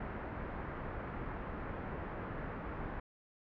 pink low-pass noise, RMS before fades -42 dBFS, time 0-3 s, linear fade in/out 5 ms, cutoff 1800 Hz, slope 24 dB/octave, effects none

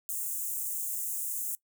white high-pass noise, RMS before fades -34 dBFS, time 0.09-1.55 s, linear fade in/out 0 ms, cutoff 6900 Hz, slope 48 dB/octave, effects noise-tail reverb RT60 0.1 s tail -21 dB re dry

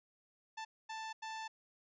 sawtooth tone bursts at uneven times, 883 Hz, A5, 6 cents sharp, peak -38 dBFS, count 3, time 0.57-0.65 / 0.89-1.13 / 1.22-1.48 s, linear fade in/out 10 ms, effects resampled to 16000 Hz

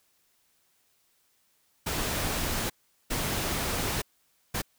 pink noise bursts at uneven times, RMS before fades -30 dBFS, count 3, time 1.86-2.7 / 3.1-4.02 / 4.54-4.62 s, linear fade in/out 10 ms, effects white hiss -69 dBFS RMS until 4.78 s

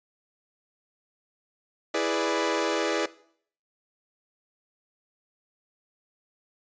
sawtooth chord, E dominant seventh, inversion none, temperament equal, 329.6 / 415.3 / 493.9 / 587.3 Hz, E4 / G#4 / B4 / D5, 0 / 0 / 0 / 0 cents, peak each -26 dBFS, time 1.94-3.06 s, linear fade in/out 5 ms, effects noise-tail reverb RT60 0.6 s tail -19 dB re dry + resampled to 16000 Hz

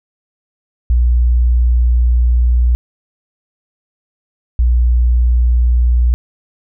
sine tone pair in turn, 60.2 / 60.2 Hz, B1 / B1, -44 / -44 cents, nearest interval unison, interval 0 cents, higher neither, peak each -8 dBFS, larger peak neither, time 0.9-2.75 / 4.59-6.14 s, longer first, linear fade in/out 0 ms, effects none

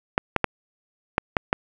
clicks, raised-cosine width 0.5 ms, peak -3 dBFS, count 6, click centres 0.179 / 0.363 / 0.443 / 1.181 / 1.368 / 1.529 s, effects none

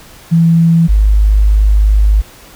sine tone pair in turn, 166.1 / 51.73 Hz, E3 / G#1, +13 / -6 cents, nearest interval octave + minor sixth, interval 2019 cents, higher first, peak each -5 dBFS, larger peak neither, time 0.31-0.88 / 0.88-2.22 s, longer second, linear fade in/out 20 ms, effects pink hiss -38 dBFS RMS until 2.55 s

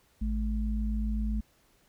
sine tone pair together, 53.8 / 215.2 Hz, A1 / A3, -38 / -38 cents, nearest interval 2 octaves, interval 2400 cents, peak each -28 / -33 dBFS, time 0.21-1.41 s, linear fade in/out 10 ms, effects pink hiss -66 dBFS RMS until 1.88 s

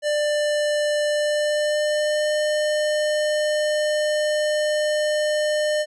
square tone with pitch glide, 594 to 604.4 Hz, D5 to D5, +20 to +50 cents, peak -20 dBFS, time 0.02-5.86 s, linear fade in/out 50 ms, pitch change +30 cents, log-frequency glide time 1.08-2.32 s, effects resampled to 22050 Hz

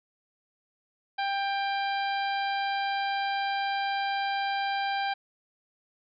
harmonic tone, 792 Hz, G5, 18 cents sharp, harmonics 1 / 2 / 3 / 4 / 5 / 6, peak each -28 / -34 / -38 / -40 / -42 / -44 dBFS, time 1.18-5.14 s, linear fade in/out 10 ms, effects none

